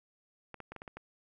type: clicks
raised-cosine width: 0.5 ms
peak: -29 dBFS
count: 7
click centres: 0.543 / 0.603 / 0.72 / 0.763 / 0.819 / 0.878 / 0.97 s
effects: none